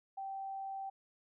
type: tone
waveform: sine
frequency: 778 Hz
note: G5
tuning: 13 cents flat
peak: -39 dBFS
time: 0.17-0.9 s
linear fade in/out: 10 ms
effects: none